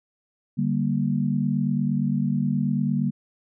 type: chord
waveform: sine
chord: G minor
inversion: second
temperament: just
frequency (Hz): 147 / 196 / 235.2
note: D3 / G3 / Bb3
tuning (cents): +2 / 0 / +16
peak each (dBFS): -25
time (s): 0.57-3.11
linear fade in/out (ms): 20
effects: none